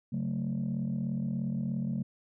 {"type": "chord", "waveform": "sine", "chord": "F# minor", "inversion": "second", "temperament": "just", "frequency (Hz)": [138.75, 185, 222], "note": ["C#3", "F#3", "A3"], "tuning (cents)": [2, 0, 16], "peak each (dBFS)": [-33, -33, -32], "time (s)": [0.12, 2.03], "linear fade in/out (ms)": 10, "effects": ["tanh soft clip ceiling -25 dBFS"]}